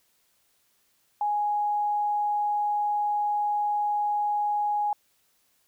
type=tone; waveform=sine; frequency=830.6 Hz; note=G#5; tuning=in tune; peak=-23 dBFS; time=1.21-4.93 s; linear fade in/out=2 ms; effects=white hiss -68 dBFS RMS until 5.67 s